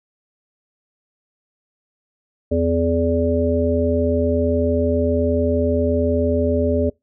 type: harmonic tone with a mistuned harmonic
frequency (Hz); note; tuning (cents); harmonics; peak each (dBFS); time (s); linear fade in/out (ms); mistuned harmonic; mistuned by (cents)
84.2; E2; +37; 1 / 3 / 5 / 7; -21 / -21 / -21 / -21; 2.51-6.9; 10; 7; -21
effects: noise-tail reverb RT60 0.2 s tail -25 dB re dry